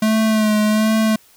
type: tone with vibrato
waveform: square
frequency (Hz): 216.1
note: A3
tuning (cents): -31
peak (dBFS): -14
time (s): 0.02-1.16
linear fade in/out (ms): 5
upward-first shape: sine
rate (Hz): 1.3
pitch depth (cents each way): 32
effects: white hiss -51 dBFS RMS until 1.36 s